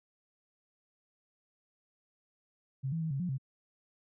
sine tone with pitch steps, 133.8 / 163.6 / 160.4 / 136.5 / 178.6 / 133.7 Hz, C3 / E3 / E3 / C#3 / F3 / C3, +39 / -13 / -47 / -26 / +39 / +38 cents, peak -31 dBFS, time 2.83-3.382 s, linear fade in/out 20 ms, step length 92 ms, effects none

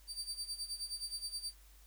30% pulse tone with tremolo, 4647 Hz, D8, 19 cents flat, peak -34 dBFS, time 0.07-1.54 s, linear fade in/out 50 ms, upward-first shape sine, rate 9.5 Hz, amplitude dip 80%, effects added 50 Hz sine -58 dBFS peak until 1.86 s + white hiss -65 dBFS RMS until 1.86 s

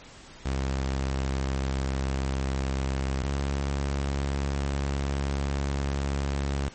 sawtooth tone pair in turn, 67 / 69.42 Hz, C2 / C#2, +42 / +3 cents, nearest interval minor second, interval 61 cents, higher second, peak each -22 dBFS, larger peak neither, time 0.45-3.23 / 3.23-6.69 s, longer second, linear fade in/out 10 ms, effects pink hiss -48 dBFS RMS until 6.74 s + MP3 32 kbps

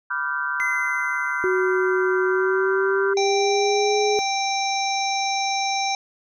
sine chord, G dominant seventh, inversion first, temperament equal with one note detuned, 987.8 / 1174.7 / 1396.9 / 1541.9 Hz, B5 / D6 / F6 / G6, 0 / 0 / 0 / -29 cents, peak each -31 / -31 / -27 / -26 dBFS, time 0.1-3.14 s, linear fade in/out 10 ms
triangle tone with exponential decay, 2051 Hz, C7, 35 cents flat, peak -20 dBFS, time 0.6-3.78 s, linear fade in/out 0 ms, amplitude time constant 690 ms
sine tone with pitch glide, 371.7 to 417.2 Hz, F#4 to G#4, +8 to +8 cents, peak -19 dBFS, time 1.44-4.19 s, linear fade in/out 0 ms, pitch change +200 cents, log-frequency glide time 2.26-3.98 s
harmonic tone, 784 Hz, G5, in tune, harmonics 1 / 3 / 5 / 7 / 8, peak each -23 / -28 / -30 / -31 / -32 dBFS, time 3.17-5.95 s, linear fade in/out 2 ms
effects none

